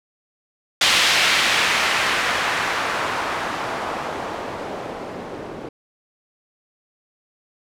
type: noise with low-pass filter sweep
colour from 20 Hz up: blue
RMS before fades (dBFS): -22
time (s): 0.81-5.69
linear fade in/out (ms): 5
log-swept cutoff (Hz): 3200 to 400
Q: 0.98
effects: none